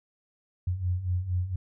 sine beating tone pair, 87.4 / 91.7 Hz, F2 / F#2, +2 / -15 cents, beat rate 4.3 Hz, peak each -32 / -27 dBFS, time 0.67-1.56 s, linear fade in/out 5 ms, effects none

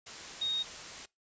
sine tone in noise, 3729 Hz, A#7, in tune, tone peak -29 dBFS, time 0.41-0.63 s, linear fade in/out 10 ms, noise white, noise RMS -44 dBFS, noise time 0.06-1.06 s, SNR +12 dB, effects noise-tail reverb RT60 0.2 s tail -23 dB re dry + resampled to 16000 Hz

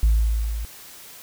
sine tone with level ramp, 55 Hz, A1, in tune, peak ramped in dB -11 to -26 dBFS, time 0.03-0.65 s, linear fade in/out 0 ms, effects tanh soft clip ceiling -11 dBFS + white hiss -43 dBFS RMS until 1.22 s

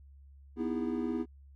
triangle chord, E major seventh, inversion second, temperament equal with one note detuned, 246.9 / 311.1 / 329.6 / 406.1 Hz, B3 / D#4 / E4 / G#4, 0 / 0 / 0 / -39 cents, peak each -32 / -37 / -34 / -37 dBFS, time 0.56-1.26 s, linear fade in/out 50 ms, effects added 69 Hz sine -52 dBFS peak until 1.55 s

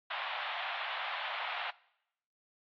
pink band-pass noise, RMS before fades -38 dBFS, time 0.1-1.71 s, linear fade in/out 10 ms, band 690 to 3600 Hz, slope 48 dB/octave, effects noise-tail reverb RT60 0.8 s tail -22 dB re dry + AAC 48 kbps

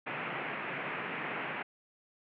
white band-pass noise, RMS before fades -38 dBFS, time 0.06-1.63 s, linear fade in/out 10 ms, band 130 to 2600 Hz, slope 48 dB/octave, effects none

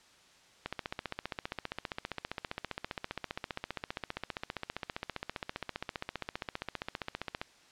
click train, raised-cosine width 0.3 ms, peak -19 dBFS, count 103, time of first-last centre 0.66-7.415 s, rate 15.1 Hz, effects white hiss -61 dBFS RMS until 7.71 s + low-pass 6000 Hz 12 dB/octave

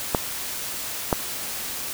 clicks, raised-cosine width 1 ms, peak -4 dBFS, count 2, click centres 0.148 / 1.128 s, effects white hiss -31 dBFS RMS until 1.93 s

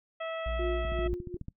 harmonic tone, 652 Hz, E5, 19 cents flat, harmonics 1 / 2 / 3 / 4 / 5, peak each -34 / -40 / -44 / -46 / -48 dBFS, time 0.2-1.08 s, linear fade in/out 10 ms
triangle tone, 58.3 Hz, A#1, 1 cent sharp, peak -29 dBFS, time 0.46-1.14 s, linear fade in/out 0 ms
sine tone with tremolo, 354.8 Hz, F4, 27 cents sharp, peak -29 dBFS, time 0.59-1.37 s, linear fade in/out 5 ms, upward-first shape sine, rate 2.6 Hz, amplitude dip 85%
click train, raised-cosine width 5 ms, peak -27 dBFS, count 10, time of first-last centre 0.85-1.484 s, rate 14.2 Hz
effects noise-tail reverb RT60 0.1 s tail -21 dB re dry

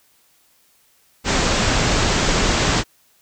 pink low-pass noise, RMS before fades -18 dBFS, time 1.24-2.84 s, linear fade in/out 50 ms, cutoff 7800 Hz, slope 96 dB/octave, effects white hiss -58 dBFS RMS until 3.21 s

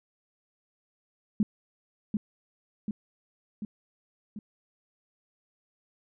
sine tone with echo, 210 Hz, G#3, 19 cents sharp, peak -20 dBFS, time 1.4-1.43 s, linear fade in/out 2 ms, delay 740 ms, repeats 4, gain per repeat -4 dB, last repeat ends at 4.39 s, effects none

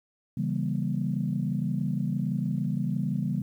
sine chord, C# diminished seventh, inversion none, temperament equal with one note detuned, 138.59 / 164.81 / 196 / 237.6 Hz, C#3 / E3 / G3 / Bb3, 0 / 0 / 0 / +33 cents, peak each -30 / -31 / -30 / -33 dBFS, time 0.37-3.42 s, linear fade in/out 5 ms, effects tanh soft clip ceiling -15 dBFS + 10-bit

